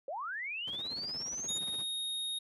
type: linear sweep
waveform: sine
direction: up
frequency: 508 to 7040 Hz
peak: -36 dBFS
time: 0.08-1.58 s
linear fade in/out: 2 ms
type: noise with tremolo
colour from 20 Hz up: brown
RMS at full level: -39 dBFS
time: 0.67-1.84 s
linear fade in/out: 5 ms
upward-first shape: sine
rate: 17 Hz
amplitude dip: 75%
type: tone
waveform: square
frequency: 3729 Hz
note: A#7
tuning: in tune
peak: -35 dBFS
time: 1.48-2.39 s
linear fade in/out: 10 ms
effects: high-pass 200 Hz 12 dB/octave + resampled to 32000 Hz